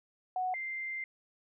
sine tone pair in turn, 739 / 2090 Hz, F#5 / C7, -2 / -2 cents, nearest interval octave + tritone, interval 1800 cents, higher second, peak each -30 / -35 dBFS, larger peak first, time 0.36-0.54 / 0.54-1.04 s, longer second, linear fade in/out 2 ms, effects none

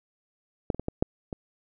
clicks, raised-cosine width 2 ms, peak -10 / -23 / -18 / -15 / -8 / -20 dBFS, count 6, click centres 0.702 / 0.746 / 0.796 / 0.884 / 1.025 / 1.328 s, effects none

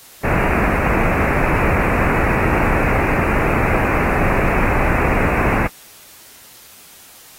pink low-pass noise, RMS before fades -17 dBFS, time 0.23-5.68 s, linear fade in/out 20 ms, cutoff 2600 Hz, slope 96 dB/octave, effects white hiss -43 dBFS RMS until 7.38 s + AAC 48 kbps

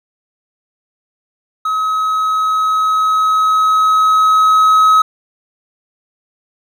triangle tone with level ramp, 1277 Hz, D#6, 45 cents sharp, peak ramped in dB -12 to -4 dBFS, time 1.65-5.02 s, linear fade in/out 5 ms, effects none

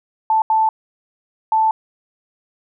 sine tone bursts at uneven times, 880 Hz, A5, in tune, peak -12 dBFS, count 3, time 0.3-0.42 / 0.5-0.69 / 1.52-1.71 s, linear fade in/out 2 ms, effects none

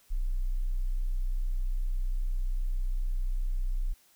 sine tone, 31.24 Hz, B0, 21 cents sharp, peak -26 dBFS, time 0.1-3.94 s, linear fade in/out 20 ms, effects white hiss -63 dBFS RMS until 4.15 s

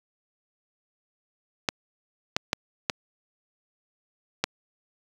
clicks, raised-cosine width 0.2 ms, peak -5 dBFS, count 5, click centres 1.688 / 2.365 / 2.531 / 2.898 / 4.44 s, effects high-pass 80 Hz 12 dB/octave + 7-bit

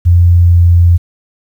sine tone with pitch glide, 87 to 86.45 Hz, F2 to F2, -6 to -17 cents, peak -3 dBFS, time 0.05-0.98 s, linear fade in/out 20 ms, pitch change -11 cents, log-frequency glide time 0.4-0.61 s, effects 7-bit

